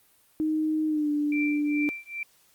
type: tone with pitch glide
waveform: sine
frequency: 311.1 to 294.8 Hz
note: D#4 to D4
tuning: 0 to +7 cents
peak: -23 dBFS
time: 0.4-1.89 s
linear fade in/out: 0 ms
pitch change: -93 cents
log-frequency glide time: 0.87-1.1 s
type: tone with tremolo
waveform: sine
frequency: 2349 Hz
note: D7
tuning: in tune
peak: -27 dBFS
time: 1.32-2.23 s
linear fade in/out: 2 ms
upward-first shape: triangle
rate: 2.4 Hz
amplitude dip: 100%
effects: white hiss -62 dBFS RMS until 2.54 s + Opus 32 kbps